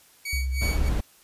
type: tone with tremolo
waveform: sawtooth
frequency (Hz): 2255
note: C#7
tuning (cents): +29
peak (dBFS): -24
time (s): 0.25-0.89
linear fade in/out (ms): 5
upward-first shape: sine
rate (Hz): 3.1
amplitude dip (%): 95
type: tone with vibrato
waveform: sine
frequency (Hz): 65.41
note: C2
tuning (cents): 0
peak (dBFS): -24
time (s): 0.33-0.93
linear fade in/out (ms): 0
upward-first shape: sine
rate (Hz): 9.3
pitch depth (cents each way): 27
type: noise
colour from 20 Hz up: brown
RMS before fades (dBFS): -26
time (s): 0.61-1.01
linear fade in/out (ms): 10
effects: white hiss -56 dBFS RMS until 1.23 s + resampled to 32000 Hz